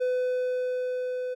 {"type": "tone with level ramp", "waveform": "triangle", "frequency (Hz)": 503, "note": "B4", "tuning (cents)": 32, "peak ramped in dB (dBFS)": [-21, -27], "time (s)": [0, 1.35], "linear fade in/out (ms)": 20, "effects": []}